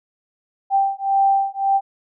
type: beating tone pair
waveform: sine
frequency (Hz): 784 / 785.8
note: G5 / G5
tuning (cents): 0 / +4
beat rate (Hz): 1.8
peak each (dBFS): -18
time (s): 0.7-1.81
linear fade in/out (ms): 50
effects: none